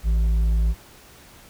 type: tone with hard clipping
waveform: sine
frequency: 55.2 Hz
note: A1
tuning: 6 cents sharp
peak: -18 dBFS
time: 0.03-0.75 s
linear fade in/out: 50 ms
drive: 4 dB
effects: pink hiss -48 dBFS RMS until 1.49 s

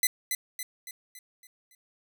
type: tone with echo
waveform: 5% pulse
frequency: 2018 Hz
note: B6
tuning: 37 cents sharp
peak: -11 dBFS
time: 0.03-0.07 s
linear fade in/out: 2 ms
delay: 280 ms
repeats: 6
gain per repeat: -6 dB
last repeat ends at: 1.75 s
effects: none

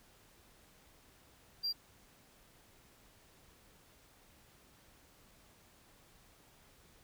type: tone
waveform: triangle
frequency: 4744 Hz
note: D8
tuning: 17 cents sharp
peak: -31 dBFS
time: 1.63-1.73 s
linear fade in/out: 20 ms
effects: tanh soft clip ceiling -27 dBFS + pink hiss -64 dBFS RMS until 7.03 s

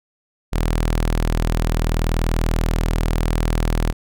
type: tone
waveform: sawtooth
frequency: 40.38 Hz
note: E1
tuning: 35 cents flat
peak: -13 dBFS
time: 0.52-3.93 s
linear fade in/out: 20 ms
effects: none

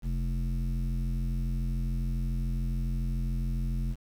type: tone with low-pass filter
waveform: square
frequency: 43.56 Hz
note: F1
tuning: 4 cents flat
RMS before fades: -30 dBFS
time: 0.02-3.96 s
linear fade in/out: 50 ms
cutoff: 190 Hz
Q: 2.2
effects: 9-bit

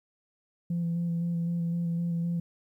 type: tone with vibrato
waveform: sine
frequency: 170 Hz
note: F3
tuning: 46 cents flat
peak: -25 dBFS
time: 0.7-2.4 s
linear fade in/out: 5 ms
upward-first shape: square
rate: 3.9 Hz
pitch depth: 15 cents each way
effects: tanh soft clip ceiling -24 dBFS + 11-bit

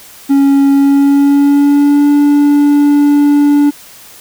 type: tone with pitch glide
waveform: triangle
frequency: 277.2 to 289.5 Hz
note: C#4 to D4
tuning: 0 to -25 cents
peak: -3 dBFS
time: 0.29-3.71 s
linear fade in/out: 20 ms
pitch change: +75 cents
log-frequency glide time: 0.7-2.1 s
effects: white hiss -36 dBFS RMS until 4.2 s

